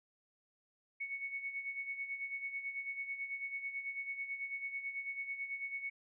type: tone with tremolo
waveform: sine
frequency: 2217 Hz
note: C#7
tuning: in tune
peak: -36 dBFS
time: 1-5.9 s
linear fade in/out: 10 ms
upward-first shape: sine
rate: 9.1 Hz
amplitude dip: 65%
effects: none